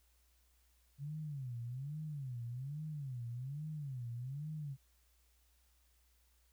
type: tone with vibrato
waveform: sine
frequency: 135.3 Hz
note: C#3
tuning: 42 cents flat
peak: -40 dBFS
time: 0.98-4.77 s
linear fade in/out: 50 ms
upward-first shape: sine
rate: 1.2 Hz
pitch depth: 240 cents each way
effects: added 60 Hz sine -70 dBFS peak until 6.52 s + white hiss -75 dBFS RMS until 6.52 s